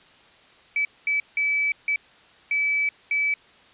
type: tone bursts at uneven times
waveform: sine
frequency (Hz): 2300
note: D7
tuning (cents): -37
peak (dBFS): -20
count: 6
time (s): 0.76-0.85 / 1.07-1.2 / 1.37-1.72 / 1.88-1.96 / 2.51-2.89 / 3.11-3.34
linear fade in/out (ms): 2
effects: white hiss -53 dBFS RMS until 3.73 s + resampled to 8000 Hz